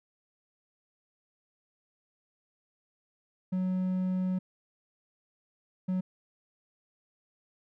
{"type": "tone bursts at uneven times", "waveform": "triangle", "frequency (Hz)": 185, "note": "F#3", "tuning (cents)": 0, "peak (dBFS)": -25, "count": 2, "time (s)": [[3.52, 4.39], [5.88, 6.01]], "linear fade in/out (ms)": 10, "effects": []}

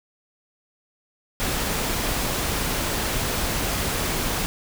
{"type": "noise", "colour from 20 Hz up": "pink", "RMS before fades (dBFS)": -25, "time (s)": [1.4, 4.46], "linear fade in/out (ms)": 0, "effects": []}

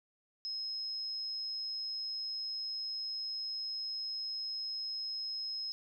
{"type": "tone", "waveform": "sine", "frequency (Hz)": 5140, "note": "E8", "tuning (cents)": -45, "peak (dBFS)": -36, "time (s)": [0.45, 5.72], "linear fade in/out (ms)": 0, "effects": ["12-bit"]}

